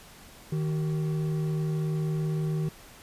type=tone pair together; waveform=triangle; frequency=155.56 / 380.4 Hz; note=D#3 / F#4; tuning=0 / +48 cents; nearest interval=octave + minor third; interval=1548 cents; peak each=-24 / -35 dBFS; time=0.52-2.69 s; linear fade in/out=5 ms; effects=pink hiss -50 dBFS RMS until 3.02 s + resampled to 32000 Hz